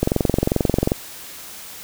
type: click train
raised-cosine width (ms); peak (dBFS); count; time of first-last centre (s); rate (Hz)
2; -3; 21; 0.03-0.919; 22.5
effects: white hiss -37 dBFS RMS until 1.83 s